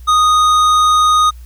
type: tone with tanh clipping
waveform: triangle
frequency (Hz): 1241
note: D#6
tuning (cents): -5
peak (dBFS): -10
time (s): 0.07-1.31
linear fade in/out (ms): 20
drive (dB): 17
effects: added 60 Hz sine -31 dBFS peak until 1.45 s + white hiss -51 dBFS RMS until 1.45 s